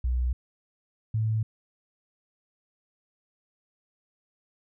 sine tone pair in turn, 61.74 / 110.01 Hz, B1 / A2, 0 / 0 cents, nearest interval minor seventh, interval 1000 cents, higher second, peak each -23 dBFS, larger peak neither, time 0.04-0.33 / 1.14-1.43 s, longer neither, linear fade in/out 5 ms, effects none

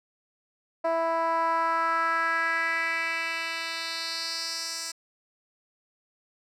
10% pulse tone with band-pass filter sweep, 329.6 Hz, E4, in tune, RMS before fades -28 dBFS, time 0.84-4.92 s, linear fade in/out 10 ms, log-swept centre 700 to 6600 Hz, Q 2.7, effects none

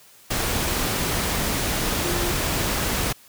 sine tone in noise, 349.2 Hz, F4, in tune, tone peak -29 dBFS, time 2.04-2.32 s, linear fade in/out 10 ms, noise pink, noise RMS -24 dBFS, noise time 0.3-3.13 s, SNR -8 dB, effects white hiss -51 dBFS RMS until 3.28 s

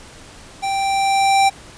square tone with level ramp, 784 Hz, G5, in tune, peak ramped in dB -20 to -11 dBFS, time 0.62-1.5 s, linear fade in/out 20 ms, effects pink hiss -41 dBFS RMS until 1.77 s + resampled to 22050 Hz

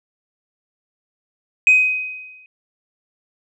sine tone with exponential decay, 2514 Hz, D#7, 17 cents sharp, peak -5 dBFS, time 1.67-2.46 s, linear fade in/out 1 ms, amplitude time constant 170 ms, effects tanh soft clip ceiling -5 dBFS

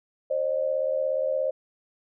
sine tone pair together, 532 / 609 Hz, C5 / D#5, +29 / -37 cents, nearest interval major second, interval 234 cents, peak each -25 / -27 dBFS, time 0.3-1.51 s, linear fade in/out 10 ms, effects none

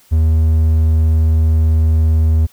triangle tone, 79.5 Hz, D#2, 38 cents sharp, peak -7 dBFS, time 0.11-2.47 s, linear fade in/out 20 ms, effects white hiss -50 dBFS RMS until 2.52 s

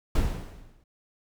brown noise with exponential decay, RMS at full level -21 dBFS, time 0.15-0.84 s, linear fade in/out 5 ms, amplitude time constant 150 ms, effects none

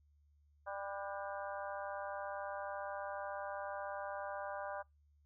harmonic tone with a mistuned harmonic, 198.2 Hz, G3, 19 cents sharp, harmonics 3 / 4 / 5 / 6 / 7 / 8, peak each -44 / -46 / -48 / -50 / -51 / -52 dBFS, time 0.66-4.83 s, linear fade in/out 20 ms, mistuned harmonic 7, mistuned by +78 cents, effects noise-tail reverb RT60 0.2 s tail -26 dB re dry + added 73 Hz sine -67 dBFS peak until 5.25 s

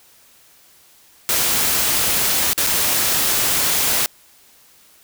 white noise with dropouts, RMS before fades -18 dBFS, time 1.29-4.06 s, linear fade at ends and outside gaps 0 ms, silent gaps 2.532-2.578 / 2.666-2.67 s, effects white hiss -51 dBFS RMS until 5.03 s

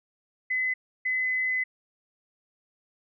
sine tone bursts at uneven times, 2024 Hz, B6, 42 cents sharp, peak -24 dBFS, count 2, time 0.5-0.74 / 1.05-1.64 s, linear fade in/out 10 ms, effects none

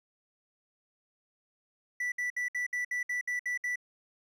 triangle tone bursts, 1968 Hz, B6, 7 cents flat, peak -28 dBFS, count 10, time 2-3.758 s, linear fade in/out 5 ms, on 120 ms, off 62 ms, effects none

